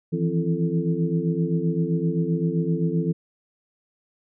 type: tone cluster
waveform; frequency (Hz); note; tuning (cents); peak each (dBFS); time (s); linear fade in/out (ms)
sine; 161.9 / 169.6 / 262.8 / 338.1 / 439.8; E3 / E3 / C4 / E4 / A4; -31 / +50 / +8 / +44 / -1; -25 / -24 / -31 / -30 / -30; 0.12-3.13; 20
effects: none